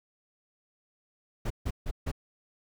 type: noise bursts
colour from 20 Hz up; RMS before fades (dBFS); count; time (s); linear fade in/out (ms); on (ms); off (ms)
brown; -30; 4; 1.45-2.116; 10; 54; 150
effects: none